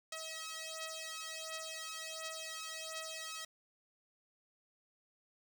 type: beating tone pair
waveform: 5% pulse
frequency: 640 / 641.4 Hz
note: D#5 / E5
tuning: +49 / -48 cents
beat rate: 1.4 Hz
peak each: -34 / -34 dBFS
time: 0.12-3.45 s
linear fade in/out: 5 ms
effects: 10-bit